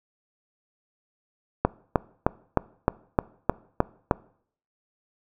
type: click train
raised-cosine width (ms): 1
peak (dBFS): -4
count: 9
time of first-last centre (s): 1.65-4.112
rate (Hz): 3.25
effects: noise-tail reverb RT60 0.6 s tail -22 dB re dry